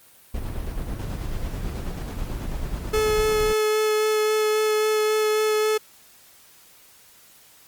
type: noise with tremolo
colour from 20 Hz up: brown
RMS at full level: -28 dBFS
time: 0.34-3.53 s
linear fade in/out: 5 ms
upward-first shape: square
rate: 9.2 Hz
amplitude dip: 30%
type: tone with vibrato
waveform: 45% pulse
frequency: 430 Hz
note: A4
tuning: 40 cents flat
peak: -19 dBFS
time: 2.93-5.78 s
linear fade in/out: 10 ms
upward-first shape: sine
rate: 3.7 Hz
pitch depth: 9 cents each way
effects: white hiss -52 dBFS RMS until 7.67 s + Opus 32 kbps